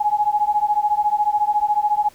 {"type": "beating tone pair", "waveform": "sine", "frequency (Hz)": [830.6, 844.6], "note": ["G#5", "G#5"], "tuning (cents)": [0, 29], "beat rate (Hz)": 14, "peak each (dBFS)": -19, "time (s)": [0, 2.09], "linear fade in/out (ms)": 10, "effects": ["pink hiss -50 dBFS RMS until 2.14 s"]}